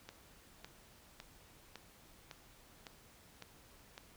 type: click train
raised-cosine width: 0.2 ms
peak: -30 dBFS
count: 8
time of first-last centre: 0.09-3.979 s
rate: 1.8 Hz
effects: pink hiss -62 dBFS RMS until 4.16 s